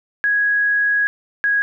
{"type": "tone pair in turn", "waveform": "sine", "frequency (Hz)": [1661.2, 1653.5], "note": ["G#6", "G#6"], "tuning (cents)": [0, -8], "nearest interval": "unison", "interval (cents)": 8, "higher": "first", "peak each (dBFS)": -14, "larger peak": "neither", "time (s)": [[0.24, 1.07], [1.44, 1.62]], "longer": "first", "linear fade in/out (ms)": 0, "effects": []}